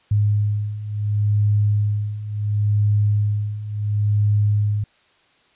sine beating tone pair, 103.6 / 104.31 Hz, G#2 / G#2, -4 / +8 cents, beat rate 0.71 Hz, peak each -22 / -18 dBFS, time 0.11-4.84 s, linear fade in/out 5 ms, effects white hiss -58 dBFS RMS until 5.55 s + resampled to 8000 Hz

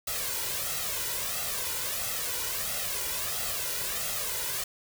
white noise with flanger, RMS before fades -32 dBFS, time 0.07-4.64 s, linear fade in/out 5 ms, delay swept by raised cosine 1.5 to 2.08 ms, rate 1.5 Hz, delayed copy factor +0.7, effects none

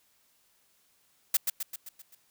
blue noise with echo, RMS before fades -23 dBFS, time 1.34-1.37 s, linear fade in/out 5 ms, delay 130 ms, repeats 6, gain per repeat -5 dB, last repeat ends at 2.15 s, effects white hiss -68 dBFS RMS until 2.3 s

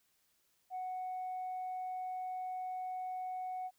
sine tone, 740 Hz, F#5, in tune, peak -36 dBFS, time 0.7-3.71 s, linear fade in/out 50 ms, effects tanh soft clip ceiling -35 dBFS + white hiss -75 dBFS RMS until 3.78 s

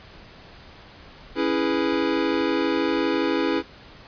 square chord, C# minor seventh, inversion none, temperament equal, 277.2 / 329.6 / 415.3 / 493.9 Hz, C#4 / E4 / G#4 / B4, 0 / 0 / 0 / 0 cents, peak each -27 / -25 / -28 / -29 dBFS, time 1.35-3.63 s, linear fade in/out 50 ms, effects pink hiss -46 dBFS RMS until 4.07 s + resampled to 11025 Hz

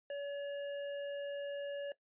sine tone with hard clipping, 568 Hz, C#5, 42 cents sharp, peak -40 dBFS, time 0.1-1.92 s, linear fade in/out 2 ms, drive 12 dB, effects noise-tail reverb RT60 0.1 s tail -17 dB re dry + resampled to 8000 Hz

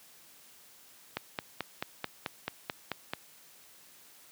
click train, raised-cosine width 0.3 ms, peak -16 dBFS, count 10, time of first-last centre 1.17-3.135 s, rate 4.58 Hz, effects white hiss -57 dBFS RMS until 4.31 s + high-pass 100 Hz 12 dB/octave

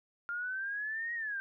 sine exponential two-way sweep, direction up then down, 1396.9 to 1900 to 1551 Hz, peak -34 dBFS, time 0.29-1.4 s, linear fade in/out 0 ms, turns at 1.14 s, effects none

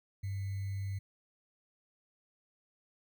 sine tone with sample-and-hold, 98 Hz, G2, in tune, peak -34 dBFS, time 0.23-0.99 s, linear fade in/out 10 ms, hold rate 2100 Hz, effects none

